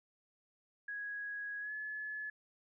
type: tone with pitch glide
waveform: sine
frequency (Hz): 1661.2 to 1712.8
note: G#6 to A6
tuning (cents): 0 to -47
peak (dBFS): -39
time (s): 0.88-2.3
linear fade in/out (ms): 5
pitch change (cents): +53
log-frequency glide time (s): 1.6-1.72
effects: none